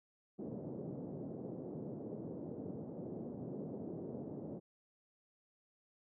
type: band-pass noise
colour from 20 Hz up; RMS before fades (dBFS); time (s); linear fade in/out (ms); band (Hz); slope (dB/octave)
pink; -45; 0.38-4.6; 20; 140 to 520; 24
effects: none